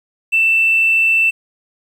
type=tone; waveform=triangle; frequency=2666 Hz; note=E7; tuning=19 cents sharp; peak=-7 dBFS; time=0.32-1.31 s; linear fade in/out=20 ms; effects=tanh soft clip ceiling -8 dBFS + 8-bit